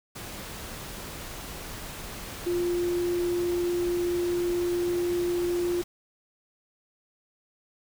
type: tone in noise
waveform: sine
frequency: 350.4 Hz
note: F4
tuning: 6 cents sharp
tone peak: -24 dBFS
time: 2.46-5.82 s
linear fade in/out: 10 ms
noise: pink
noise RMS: -39 dBFS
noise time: 0.15-5.84 s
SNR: +12 dB
effects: none